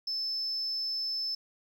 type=tone; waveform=sine; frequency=5260 Hz; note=E8; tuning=5 cents flat; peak=-29 dBFS; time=0.07-1.35 s; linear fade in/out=5 ms; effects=tanh soft clip ceiling -27 dBFS + 10-bit